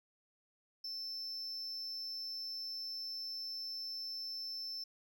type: tone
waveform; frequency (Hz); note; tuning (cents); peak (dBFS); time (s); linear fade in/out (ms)
triangle; 5310; E8; +12; -39; 0.84-4.84; 5
effects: none